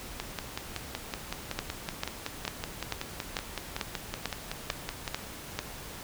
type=two click trains; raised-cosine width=0.2 ms; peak=-12 / -15 dBFS; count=10 / 27; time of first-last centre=1.59-5.59 / 0.2-5.078 s; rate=2.25 / 5.33 Hz; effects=pink hiss -43 dBFS RMS until 6.03 s